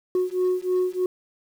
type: beating tone pair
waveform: sine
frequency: 364.3 / 367.5 Hz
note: F#4 / F#4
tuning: -27 / -12 cents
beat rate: 3.2 Hz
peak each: -22 dBFS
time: 0.15-1.06 s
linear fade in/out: 2 ms
effects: tanh soft clip ceiling -17 dBFS + 8-bit